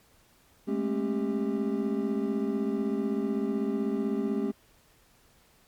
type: tone cluster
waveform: triangle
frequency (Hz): 206.7 / 222.6 / 271.1 / 396.2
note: G#3 / A3 / C#4 / G4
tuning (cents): -8 / +20 / -38 / +18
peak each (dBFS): -30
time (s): 0.67-4.52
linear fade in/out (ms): 20
effects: pink hiss -62 dBFS RMS until 5.67 s + MP3 96 kbps